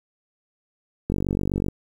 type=click train; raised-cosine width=3 ms; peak=-11 dBFS; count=29; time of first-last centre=1.1-1.685 s; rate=47.9 Hz; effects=8-bit